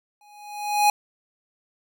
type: tone with exponential growth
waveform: square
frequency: 830.6 Hz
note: G#5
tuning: in tune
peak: -14 dBFS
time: 0.21-0.9 s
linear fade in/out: 2 ms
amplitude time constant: 150 ms
effects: none